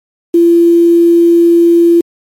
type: tone with quantisation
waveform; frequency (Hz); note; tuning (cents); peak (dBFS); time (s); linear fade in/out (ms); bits
sine; 340.1; F4; -46; -3; 0.34-2.01; 5; 5
effects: MP3 64 kbps